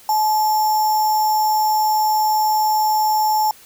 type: tone with sample-and-hold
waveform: sine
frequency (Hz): 860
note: A5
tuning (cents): -40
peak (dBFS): -14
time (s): 0.09-3.51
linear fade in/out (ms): 2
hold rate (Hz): 6300
effects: white hiss -46 dBFS RMS until 3.65 s